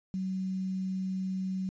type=tone with quantisation; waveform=sine; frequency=188.4 Hz; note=F#3; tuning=32 cents sharp; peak=-30 dBFS; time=0.14-1.69 s; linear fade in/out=0 ms; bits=9; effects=resampled to 16000 Hz